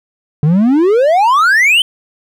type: exponential sweep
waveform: triangle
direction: up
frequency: 142.5 to 3141 Hz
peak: -5 dBFS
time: 0.43-1.82 s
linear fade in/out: 2 ms
effects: none